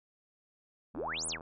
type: exponential two-way sweep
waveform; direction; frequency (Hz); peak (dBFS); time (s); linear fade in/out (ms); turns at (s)
sine; up then down; 185.6 to 10770 to 907; -34; 0.94-1.39; 50; 1.27
type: click train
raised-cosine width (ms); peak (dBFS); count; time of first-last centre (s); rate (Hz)
1; -32; 38; 0.95-1.408; 80.7
effects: none

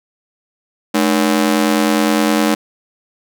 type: ring-modulated tone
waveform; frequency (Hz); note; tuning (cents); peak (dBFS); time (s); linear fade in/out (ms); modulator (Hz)
sawtooth; 260.2; C4; -9; -5; 0.94-2.55; 10; 44.9
effects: none

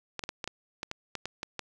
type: clicks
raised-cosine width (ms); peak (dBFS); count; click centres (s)
0.2; -17; 11; 0.193 / 0.238 / 0.291 / 0.442 / 0.476 / 0.831 / 0.914 / 1.153 / 1.256 / 1.431 / 1.593
effects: none

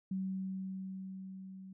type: tone with level ramp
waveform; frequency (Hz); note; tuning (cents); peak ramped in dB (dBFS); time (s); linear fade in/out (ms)
sine; 189.9; F#3; +45; -33 to -47; 0.11-1.73; 5
effects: none

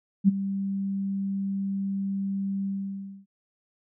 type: tone with ADSR envelope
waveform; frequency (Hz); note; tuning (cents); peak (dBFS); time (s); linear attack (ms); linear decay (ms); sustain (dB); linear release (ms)
sine; 196; G3; 0; -12; 0.24-3.26; 42; 20; -14; 600
effects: none

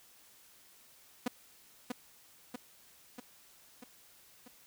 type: tone with echo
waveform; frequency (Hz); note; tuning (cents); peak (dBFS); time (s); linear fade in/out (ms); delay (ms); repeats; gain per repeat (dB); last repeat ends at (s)
sawtooth; 246.9; B3; 0; -26; 1.26-1.28; 5; 640; 5; -4; 4.48
effects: white hiss -61 dBFS RMS until 4.66 s

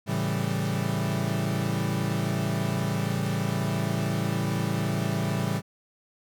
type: chord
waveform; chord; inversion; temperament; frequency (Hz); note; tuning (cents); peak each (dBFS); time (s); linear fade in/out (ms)
40% pulse; A dominant seventh; none; equal; 110 / 138.59 / 164.81 / 196; A2 / C#3 / E3 / G3; 0 / 0 / 0 / 0; -30; 0.06-5.62; 50
effects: none

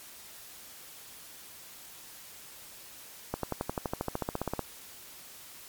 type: accelerating click train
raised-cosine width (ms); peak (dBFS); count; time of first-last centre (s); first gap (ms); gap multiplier
1; -16; 18; 3.34-4.593; 93; 0.97
effects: white hiss -49 dBFS RMS until 5.68 s + MP3 96 kbps

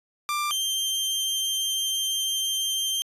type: tone pair in turn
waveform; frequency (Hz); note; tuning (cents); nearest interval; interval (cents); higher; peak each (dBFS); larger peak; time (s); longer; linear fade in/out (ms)
sawtooth; 1185 / 3153; D6 / G7; +15 / +9; octave + perfect fourth; 1694; second; -21; neither; 0.29-0.51 / 0.51-3.02; second; 0
effects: resampled to 32000 Hz

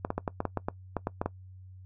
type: clicks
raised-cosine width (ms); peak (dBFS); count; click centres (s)
1; -15; 12; 0.049 / 0.104 / 0.18 / 0.278 / 0.404 / 0.453 / 0.573 / 0.685 / 0.967 / 1.071 / 1.215 / 1.26
effects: noise-tail reverb RT60 0.1 s tail -20 dB re dry + added 93 Hz sine -46 dBFS peak until 1.85 s

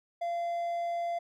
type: tone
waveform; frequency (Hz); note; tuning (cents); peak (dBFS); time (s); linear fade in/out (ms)
triangle; 687; F5; -29; -28; 0.21-1.19; 10
effects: none

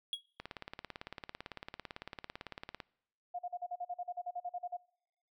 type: tone with exponential decay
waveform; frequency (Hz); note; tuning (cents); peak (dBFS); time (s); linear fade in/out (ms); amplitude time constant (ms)
triangle; 3318; G#7; -2; -28; 0.13-0.21; 1; 17
type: click train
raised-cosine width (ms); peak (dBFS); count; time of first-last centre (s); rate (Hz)
0.3; -26; 44; 0.4-2.802; 17.9
type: tone bursts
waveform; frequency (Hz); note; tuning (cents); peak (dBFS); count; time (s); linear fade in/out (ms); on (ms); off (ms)
sine; 711; F5; +31; -36; 16; 3.34-4.77; 10; 50; 42
effects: noise-tail reverb RT60 0.8 s tail -25 dB re dry

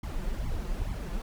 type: noise with flanger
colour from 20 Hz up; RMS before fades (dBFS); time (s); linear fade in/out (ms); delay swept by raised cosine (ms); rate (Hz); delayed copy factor
brown; -32; 0.03-1.22; 5; 0.91 to 5.81; 2.3; +1
effects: none

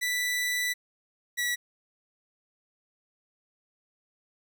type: tone pair in turn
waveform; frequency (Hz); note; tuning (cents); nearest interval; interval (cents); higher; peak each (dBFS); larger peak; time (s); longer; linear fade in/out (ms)
sawtooth; 1975.5 / 1941.6; B6 / B6; 0 / -30; unison; 30; first; -23 / -23; neither; 0.01-0.74 / 1.37-1.56; first; 20
effects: none

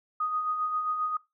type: tone with tremolo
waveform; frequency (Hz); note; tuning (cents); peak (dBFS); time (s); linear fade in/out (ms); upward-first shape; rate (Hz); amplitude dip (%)
sine; 1244.5; D#6; 0; -25; 0.2-1.17; 5; sine; 7.5; 45
effects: noise-tail reverb RT60 0.2 s tail -19 dB re dry

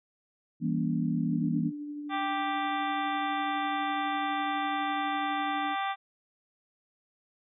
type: chord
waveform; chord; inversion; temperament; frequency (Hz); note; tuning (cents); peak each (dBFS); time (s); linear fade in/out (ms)
sine; E diminished seventh; none; just; 164.81 / 197.78 / 237.3 / 284.8; E3 / G3 / Bb3 / Db4; 0 / +16 / +31 / +47; -30 / -34 / -30 / -34; 0.6-1.72; 50
type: tone with tremolo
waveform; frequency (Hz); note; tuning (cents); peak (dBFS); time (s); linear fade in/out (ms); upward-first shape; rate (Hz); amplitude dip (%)
sine; 293.7; D4; 0; -34; 1.3-5.76; 50; triangle; 12; 30
type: harmonic tone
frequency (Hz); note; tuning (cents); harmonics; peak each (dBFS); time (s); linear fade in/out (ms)
392; G4; 0; 2 / 3 / 4 / 5 / 6 / 7 / 8 / 9; -31 / -34 / -40 / -39 / -43 / -48 / -50 / -42; 2.09-5.96; 50
effects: none

